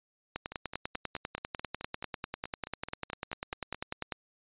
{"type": "two click trains", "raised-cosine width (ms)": 0.3, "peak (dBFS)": [-18, -24], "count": [39, 16], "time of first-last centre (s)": [[0.36, 4.122], [0.52, 3.746]], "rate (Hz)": [10.1, 4.65], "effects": ["resampled to 8000 Hz"]}